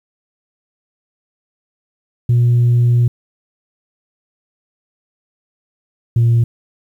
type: tone pair in turn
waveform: sine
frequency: 120.4 / 117.11 Hz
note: B2 / A#2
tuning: -44 / +8 cents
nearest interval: unison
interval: 48 cents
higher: first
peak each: -7 dBFS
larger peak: neither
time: 2.29-3.08 / 6.16-6.44 s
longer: first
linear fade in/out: 5 ms
effects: tanh soft clip ceiling -7 dBFS + 8-bit